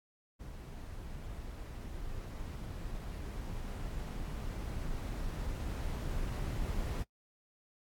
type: noise with level ramp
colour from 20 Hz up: brown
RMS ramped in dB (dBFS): -45 to -35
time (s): 0.39-7.04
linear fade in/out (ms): 20
effects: noise-tail reverb RT60 0.1 s tail -22 dB re dry + AAC 64 kbps